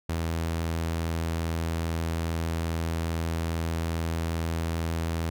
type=tone; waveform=sawtooth; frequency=82.41 Hz; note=E2; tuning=in tune; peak=-23 dBFS; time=0.09-5.3 s; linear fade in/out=5 ms; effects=none